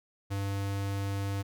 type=tone; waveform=square; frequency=99.1 Hz; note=G2; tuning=19 cents sharp; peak=-31 dBFS; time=0.3-1.43 s; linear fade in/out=20 ms; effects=none